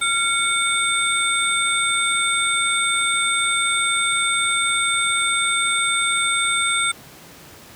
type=tone cluster; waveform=sine; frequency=1382 / 2222 / 3597 / 8500 Hz; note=F6 / C#7 / A7 / C9; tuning=-19 / +4 / +37 / +26 cents; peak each=-23 dBFS; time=0.01-6.92 s; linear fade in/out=10 ms; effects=pink hiss -43 dBFS RMS until 7.75 s + high-pass 80 Hz 12 dB/octave